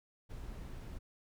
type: noise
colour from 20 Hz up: brown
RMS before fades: -45 dBFS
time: 0.29-0.99 s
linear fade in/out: 20 ms
effects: none